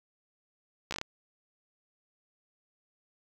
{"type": "slowing click train", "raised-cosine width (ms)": 0.2, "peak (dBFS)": -17, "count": 6, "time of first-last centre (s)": [0.91, 1.014], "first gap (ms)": 14, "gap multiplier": 1.2, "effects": ["8-bit"]}